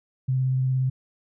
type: tone with vibrato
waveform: sine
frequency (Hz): 130.2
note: C3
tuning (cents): -8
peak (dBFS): -20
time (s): 0.28-0.9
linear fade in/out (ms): 10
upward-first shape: triangle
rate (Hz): 17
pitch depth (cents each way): 17
effects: none

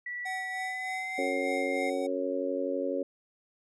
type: tone with pitch glide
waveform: sine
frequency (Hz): 1953 to 2117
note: B6 to C7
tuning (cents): -20 to +20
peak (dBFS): -34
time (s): 0.06-1.9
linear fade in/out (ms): 5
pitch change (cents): +140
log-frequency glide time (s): 0.51-1.27
type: tone with tremolo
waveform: square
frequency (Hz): 751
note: F#5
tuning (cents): +26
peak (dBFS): -35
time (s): 0.25-2.07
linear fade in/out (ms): 10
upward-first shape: sine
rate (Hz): 3.3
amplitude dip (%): 50
type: harmonic tone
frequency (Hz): 92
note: F#2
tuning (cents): -9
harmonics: 3 / 4 / 5 / 6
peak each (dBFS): -34 / -36 / -35 / -32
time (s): 1.18-3.03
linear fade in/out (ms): 5
effects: resampled to 24000 Hz

